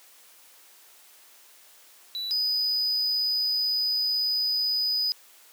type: tone pair in turn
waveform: triangle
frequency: 3952 / 4979 Hz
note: B7 / D#8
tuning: 0 / 0 cents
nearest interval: major third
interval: 400 cents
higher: second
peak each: -28 / -22 dBFS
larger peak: second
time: 2.15-2.31 / 2.31-5.12 s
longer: second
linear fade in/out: 0 ms
effects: white hiss -54 dBFS RMS until 5.52 s + high-pass 400 Hz 12 dB/octave